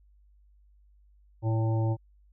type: harmonic tone with a mistuned harmonic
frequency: 112.2 Hz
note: A2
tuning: 34 cents sharp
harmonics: 1 / 3 / 5 / 7 / 8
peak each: -24 / -34 / -38 / -41 / -42 dBFS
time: 1.42-1.97 s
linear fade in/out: 50 ms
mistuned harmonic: 3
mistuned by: -18 cents
effects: added 50 Hz sine -57 dBFS peak until 2.32 s